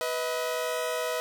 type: tone pair together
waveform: sawtooth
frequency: 493.9 / 635.1 Hz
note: B4 / D#5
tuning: 0 / +35 cents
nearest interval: major third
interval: 435 cents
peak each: -27 dBFS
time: 0.01-1.2 s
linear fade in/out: 0 ms
effects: none